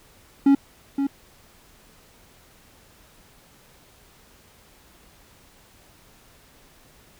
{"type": "tone with echo", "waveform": "triangle", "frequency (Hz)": 277.2, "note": "C#4", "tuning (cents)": 0, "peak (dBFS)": -10, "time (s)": [0.46, 0.55], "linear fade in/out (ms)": 5, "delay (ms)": 520, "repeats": 1, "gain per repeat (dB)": -8, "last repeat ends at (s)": 1.07, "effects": ["pink hiss -54 dBFS RMS until 7.19 s"]}